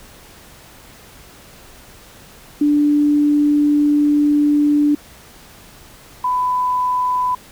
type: tone pair in turn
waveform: sine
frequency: 293.7 / 999.1 Hz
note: D4 / B5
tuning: 0 / +20 cents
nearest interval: octave + major sixth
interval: 2120 cents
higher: second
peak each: -11 / -15 dBFS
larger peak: first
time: 2.61-4.95 / 6.24-7.35 s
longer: first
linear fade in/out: 5 ms
effects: pink hiss -43 dBFS RMS until 7.51 s